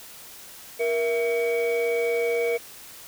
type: tone cluster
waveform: sine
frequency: 471.1 / 664 / 2259 Hz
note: A#4 / E5 / C#7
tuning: +18 / +12 / +32 cents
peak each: -21 / -29 / -29 dBFS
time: 0.79-2.58 s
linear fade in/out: 20 ms
effects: tanh soft clip ceiling -17 dBFS + white hiss -44 dBFS RMS until 3.07 s